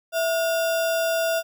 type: tone with sample-and-hold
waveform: sine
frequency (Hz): 659.3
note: E5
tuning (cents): 0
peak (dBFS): -20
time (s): 0.12-1.43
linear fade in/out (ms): 50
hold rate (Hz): 2100
effects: none